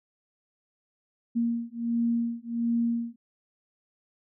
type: beating tone pair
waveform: sine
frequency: 233.1 / 234.5 Hz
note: A#3 / A#3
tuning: 0 / +11 cents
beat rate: 1.4 Hz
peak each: -28 dBFS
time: 1.35-3.16 s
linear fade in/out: 20 ms
effects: none